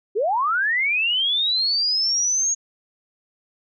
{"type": "linear sweep", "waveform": "sine", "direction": "up", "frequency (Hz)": [369.7, 6645], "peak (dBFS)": -18, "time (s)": [0.15, 2.55], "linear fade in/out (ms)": 20, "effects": []}